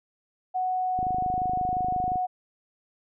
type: tone with pitch glide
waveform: sine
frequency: 740 to 734 Hz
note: F#5 to F#5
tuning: 0 to -14 cents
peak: -24 dBFS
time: 0.54-2.27 s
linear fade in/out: 20 ms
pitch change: -14 cents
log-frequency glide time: 0.73-1.73 s
type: click train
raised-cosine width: 3 ms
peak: -23 dBFS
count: 31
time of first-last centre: 0.99-2.157 s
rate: 25.7 Hz
effects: none